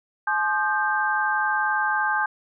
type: tone cluster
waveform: sine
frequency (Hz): 853 / 1064 / 1216 / 1571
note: G#5 / C6 / D#6 / G6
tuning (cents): +46 / +29 / -40 / +3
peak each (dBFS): -25 / -31 / -29 / -23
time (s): 0.27-2.26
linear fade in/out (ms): 5
effects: none